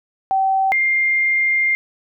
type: tone pair in turn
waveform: sine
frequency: 770 / 2109 Hz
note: G5 / C7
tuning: -31 / +13 cents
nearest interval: octave + perfect fourth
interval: 1744 cents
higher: second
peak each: -14 dBFS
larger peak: neither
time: 0.31-0.72 / 0.72-1.75 s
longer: second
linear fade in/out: 0 ms
effects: none